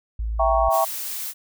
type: tone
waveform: sine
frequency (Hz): 55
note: A1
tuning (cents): 0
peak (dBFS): -23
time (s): 0.19-0.69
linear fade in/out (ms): 5
type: chord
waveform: sine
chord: E diminished seventh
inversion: none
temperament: equal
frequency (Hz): 659.3 / 784 / 932.3 / 1108.7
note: E5 / G5 / Bb5 / Db6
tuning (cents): 0 / 0 / 0 / 0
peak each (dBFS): -20 / -22 / -26 / -23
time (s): 0.39-0.85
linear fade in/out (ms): 10
type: noise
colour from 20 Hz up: blue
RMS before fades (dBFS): -30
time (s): 0.7-1.34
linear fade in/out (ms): 50
effects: none